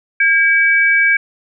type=tone pair together; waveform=sine; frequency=1617.9 / 2288 Hz; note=G#6 / D7; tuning=-46 / -46 cents; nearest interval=tritone; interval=600 cents; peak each=-12 dBFS; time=0.2-1.17 s; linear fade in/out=5 ms; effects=none